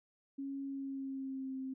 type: tone with pitch glide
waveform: sine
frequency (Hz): 275 to 263.6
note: C#4 to C4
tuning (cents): -14 to +13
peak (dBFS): -38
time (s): 0.38-1.74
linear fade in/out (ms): 10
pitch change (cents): -73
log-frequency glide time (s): 0.64-1.58
effects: none